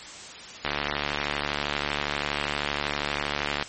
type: click train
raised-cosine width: 0.3 ms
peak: -9 dBFS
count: 217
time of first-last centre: 0.65-3.625 s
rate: 72.6 Hz
effects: white hiss -41 dBFS RMS until 3.68 s + MP3 32 kbps